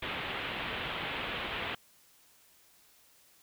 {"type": "low-pass noise", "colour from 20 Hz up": "white", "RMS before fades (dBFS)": -37, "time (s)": [0.02, 1.75], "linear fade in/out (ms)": 5, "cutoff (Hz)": 3400, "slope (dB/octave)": 48, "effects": ["white hiss -63 dBFS RMS until 3.42 s"]}